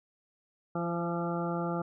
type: harmonic tone with a mistuned harmonic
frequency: 170.8 Hz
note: F3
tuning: 38 cents flat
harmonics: 1 / 2 / 3 / 4 / 5 / 7 / 8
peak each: -33 / -36 / -38 / -39 / -40 / -41 / -42 dBFS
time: 0.75-1.82 s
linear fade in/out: 5 ms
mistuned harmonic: 3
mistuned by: +17 cents
effects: none